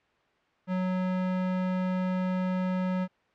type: tone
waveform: square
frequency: 184.5 Hz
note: F#3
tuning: 5 cents flat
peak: -27 dBFS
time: 0.67-3.08 s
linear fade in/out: 50 ms
effects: white hiss -66 dBFS RMS until 3.34 s + low-pass 2000 Hz 12 dB/octave